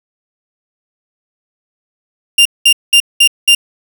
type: tone bursts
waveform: 40% pulse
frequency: 2794 Hz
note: F7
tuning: in tune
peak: -3 dBFS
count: 5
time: 2.38-3.55 s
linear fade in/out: 5 ms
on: 74 ms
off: 200 ms
effects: none